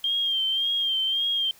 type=tone with vibrato; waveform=sine; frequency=3188 Hz; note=G7; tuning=28 cents sharp; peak=-22 dBFS; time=0.04-1.51 s; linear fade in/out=2 ms; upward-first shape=sine; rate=1.8 Hz; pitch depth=47 cents each way; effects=white hiss -54 dBFS RMS until 1.59 s